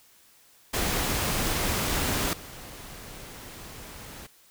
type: noise with level steps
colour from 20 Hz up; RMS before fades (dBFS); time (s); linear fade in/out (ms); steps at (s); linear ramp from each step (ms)
pink; -27 / -43; 0.73-4.27; 10; 2.33; 2
effects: white hiss -58 dBFS RMS until 4.5 s